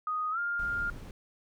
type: tone with pitch glide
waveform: sine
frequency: 1244.5 to 1405 Hz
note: D#6 to F6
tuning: 0 to +10 cents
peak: -29 dBFS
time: 0.07-0.9 s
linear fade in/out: 2 ms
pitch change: +210 cents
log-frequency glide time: 0.31-0.39 s
type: noise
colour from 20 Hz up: brown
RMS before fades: -42 dBFS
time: 0.59-1.11 s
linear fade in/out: 2 ms
effects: none